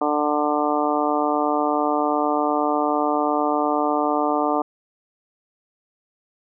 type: harmonic tone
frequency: 148.7 Hz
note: D3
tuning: 22 cents sharp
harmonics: 2 / 3 / 4 / 5 / 6 / 7 / 8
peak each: -24 / -27 / -26 / -24 / -27 / -29 / -27 dBFS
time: 0.01-4.62 s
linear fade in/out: 5 ms
effects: none